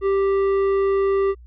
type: tone with tanh clipping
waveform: sine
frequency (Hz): 392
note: G4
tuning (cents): 0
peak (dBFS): -18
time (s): 0.01-1.35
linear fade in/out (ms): 50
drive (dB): 10
effects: added 60 Hz sine -41 dBFS peak until 1.46 s